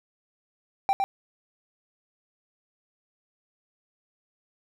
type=tone with echo; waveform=triangle; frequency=784 Hz; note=G5; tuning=in tune; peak=-17 dBFS; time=0.89-0.93 s; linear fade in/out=0 ms; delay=110 ms; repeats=1; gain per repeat=-3 dB; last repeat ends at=1.04 s; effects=none